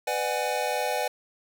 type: chord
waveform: square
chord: G# half-diminished seventh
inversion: first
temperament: just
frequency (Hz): 498.4 / 598 / 747.5 / 830.6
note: B4 / D5 / F#5 / G#5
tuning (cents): +16 / +31 / +17 / 0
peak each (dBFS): -32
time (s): 0.07-1.08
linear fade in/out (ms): 5
effects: none